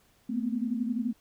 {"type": "tone cluster", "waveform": "sine", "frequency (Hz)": [221.2, 242, 253.4], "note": ["A3", "B3", "B3"], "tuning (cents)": [9, -35, 45], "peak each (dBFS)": [-31, -33, -32], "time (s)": [0.29, 1.13], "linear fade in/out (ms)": 10, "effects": ["pink hiss -65 dBFS RMS until 1.2 s"]}